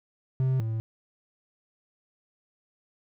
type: tone pair in turn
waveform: triangle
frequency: 130.81 / 111.58 Hz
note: C3 / A2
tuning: 0 / +25 cents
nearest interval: minor third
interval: 275 cents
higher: first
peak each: -20 / -25 dBFS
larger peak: first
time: 0.4-0.6 / 0.6-0.8 s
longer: neither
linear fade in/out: 0 ms
effects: none